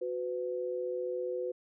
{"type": "tone pair together", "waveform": "sine", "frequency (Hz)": [367.1, 502], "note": ["F#4", "B4"], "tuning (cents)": [-14, 28], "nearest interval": "perfect fourth", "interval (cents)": 542, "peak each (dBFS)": [-36, -34], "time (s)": [0.01, 1.52], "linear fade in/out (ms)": 10, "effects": []}